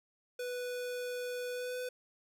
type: tone with pitch glide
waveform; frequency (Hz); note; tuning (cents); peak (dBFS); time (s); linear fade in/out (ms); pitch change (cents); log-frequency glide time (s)
square; 493.9 to 500.2; B4 to B4; 0 to +22; -37; 0.39-1.89; 5; +22; 1.52-1.77
effects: 11-bit